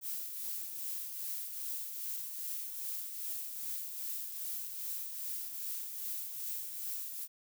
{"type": "noise with tremolo", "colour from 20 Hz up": "violet", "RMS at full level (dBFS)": -38, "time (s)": [0.01, 7.28], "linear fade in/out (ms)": 50, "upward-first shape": "triangle", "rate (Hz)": 2.5, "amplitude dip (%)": 50, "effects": []}